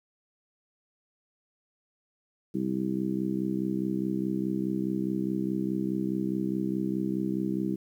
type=harmonic tone; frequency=64.8 Hz; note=C2; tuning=16 cents flat; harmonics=2 / 3 / 4 / 5 / 6; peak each=-40 / -30 / -35 / -31 / -38 dBFS; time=2.54-7.76 s; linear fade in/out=10 ms; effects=10-bit